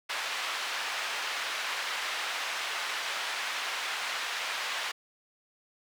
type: band-pass noise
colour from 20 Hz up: white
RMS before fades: -34 dBFS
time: 0.09-4.92 s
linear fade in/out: 10 ms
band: 850 to 3000 Hz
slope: 12 dB/octave
effects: none